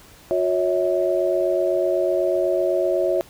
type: tone cluster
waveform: sine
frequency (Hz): 361.5 / 558 / 646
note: F#4 / C#5 / E5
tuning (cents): -40 / +11 / -35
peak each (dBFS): -22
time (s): 0.31-3.21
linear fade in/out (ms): 0
effects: pink hiss -48 dBFS RMS until 3.29 s